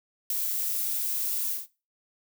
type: noise with ADSR envelope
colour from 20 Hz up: violet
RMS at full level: -22 dBFS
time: 0.3-1.67 s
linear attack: 4 ms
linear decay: 3 ms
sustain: -7 dB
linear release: 170 ms
effects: noise-tail reverb RT60 0.3 s tail -19 dB re dry